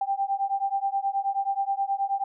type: beating tone pair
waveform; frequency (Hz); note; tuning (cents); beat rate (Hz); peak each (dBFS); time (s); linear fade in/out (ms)
sine; 784 / 793.4; G5 / G5; 0 / +21; 9.4; -27; 0.01-2.24; 5
effects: none